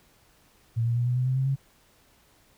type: tone with pitch steps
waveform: sine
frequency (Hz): 114.9 / 117.72 / 120.61 / 123.57 / 126.61 / 129.72 / 132.9 / 136.17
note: A#2 / A#2 / B2 / B2 / B2 / C3 / C3 / C#3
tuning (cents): -25 / +17 / -41 / +1 / +43 / -15 / +27 / -31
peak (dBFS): -22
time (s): 0.76-1.56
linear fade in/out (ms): 20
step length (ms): 100
effects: pink hiss -61 dBFS RMS until 2.57 s